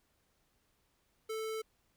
square tone, 440 Hz, A4, in tune, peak -37 dBFS, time 1.29-1.62 s, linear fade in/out 10 ms, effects pink hiss -75 dBFS RMS until 1.96 s

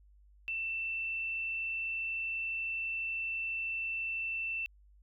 sine tone with frequency modulation, 2674 Hz, E7, 24 cents sharp, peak -33 dBFS, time 0.48-4.66 s, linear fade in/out 0 ms, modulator 31.8 Hz, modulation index 0.47, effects added 50 Hz sine -58 dBFS peak until 5.02 s

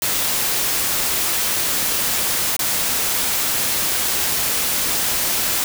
white noise with dropouts, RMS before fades -20 dBFS, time 0.02-5.64 s, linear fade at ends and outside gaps 1 ms, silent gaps 2.566-2.592 s, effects none

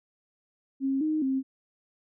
sine tone with pitch steps, 270.1 / 310 / 265.9 Hz, C#4 / D#4 / C4, -45 / -6 / +28 cents, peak -24 dBFS, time 0.8-1.43 s, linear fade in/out 50 ms, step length 210 ms, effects none

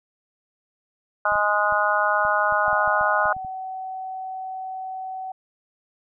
harmonic tone, 207.7 Hz, G#3, in tune, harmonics 3 / 4 / 5 / 6 / 7, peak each -25 / -25 / -26 / -24 / -23 dBFS, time 1.25-3.33 s, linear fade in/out 5 ms
clicks, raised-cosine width 5 ms, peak -30 dBFS, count 12, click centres 1.321 / 1.356 / 1.724 / 2.251 / 2.524 / 2.681 / 2.73 / 2.877 / 3.011 / 3.256 / 3.366 / 3.448 s
sine tone, 755 Hz, F#5, 35 cents sharp, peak -29 dBFS, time 2.65-5.32 s, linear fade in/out 5 ms
effects none

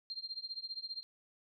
sine tone with tremolo, 4186 Hz, C8, in tune, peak -36 dBFS, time 0.1-1.03 s, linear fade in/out 0 ms, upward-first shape triangle, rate 15 Hz, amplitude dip 100%, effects none

